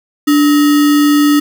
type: tone with sample-and-hold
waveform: sine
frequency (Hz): 293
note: D4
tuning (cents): -4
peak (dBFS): -6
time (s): 0.27-1.4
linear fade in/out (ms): 10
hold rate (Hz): 1575
effects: none